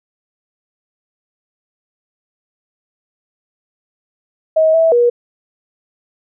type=tone with pitch steps; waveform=sine; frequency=635 / 653 / 479.9 Hz; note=D#5 / E5 / B4; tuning=+35 / -17 / -50 cents; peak=-8 dBFS; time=4.56-5.1 s; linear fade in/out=10 ms; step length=180 ms; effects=none